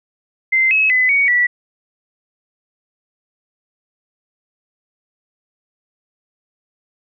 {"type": "tone with pitch steps", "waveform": "sine", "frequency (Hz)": [2077, 2572, 2015, 2240, 1953], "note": ["C7", "E7", "B6", "C#7", "B6"], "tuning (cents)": [-13, -43, 34, 18, -20], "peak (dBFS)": -11, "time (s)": [0.52, 1.47], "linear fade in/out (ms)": 10, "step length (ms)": 190, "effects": []}